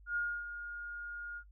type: tone with ADSR envelope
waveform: sine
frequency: 1425 Hz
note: F6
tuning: 34 cents sharp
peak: -30 dBFS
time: 0.06-1.44 s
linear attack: 100 ms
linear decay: 280 ms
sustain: -10 dB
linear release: 71 ms
effects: noise-tail reverb RT60 0.1 s tail -25 dB re dry + added 50 Hz sine -55 dBFS peak until 1.51 s